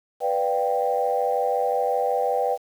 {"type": "chord", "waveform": "sine", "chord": "G dominant seventh", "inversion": "first", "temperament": "equal", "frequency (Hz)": [493.9, 587.3, 698.5, 784], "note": ["B4", "D5", "F5", "G5"], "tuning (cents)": [0, 0, 0, 0], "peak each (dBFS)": [-24, -27, -28, -24], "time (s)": [0.2, 2.58], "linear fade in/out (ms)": 50, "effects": ["tanh soft clip ceiling -10 dBFS", "8-bit"]}